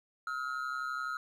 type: ring-modulated tone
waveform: triangle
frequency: 1352 Hz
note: E6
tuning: 43 cents sharp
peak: -29 dBFS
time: 0.27-1.17 s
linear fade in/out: 2 ms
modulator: 65.9 Hz
effects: none